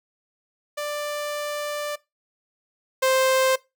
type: tone pair in turn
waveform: sawtooth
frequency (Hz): 590 / 523.8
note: D5 / C5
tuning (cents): +8 / +2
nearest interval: major second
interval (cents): 206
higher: first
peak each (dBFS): -23 / -14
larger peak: second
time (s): 0.77-1.96 / 3.02-3.56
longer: first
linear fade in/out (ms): 10
effects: noise-tail reverb RT60 0.2 s tail -19 dB re dry